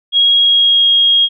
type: tone with pitch glide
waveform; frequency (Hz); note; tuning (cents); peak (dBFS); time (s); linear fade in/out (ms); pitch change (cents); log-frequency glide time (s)
sine; 3294 to 3267; G#7 to G#7; -15 to -29; -7; 0.12-1.29; 50; -14; 0.38-0.87
effects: none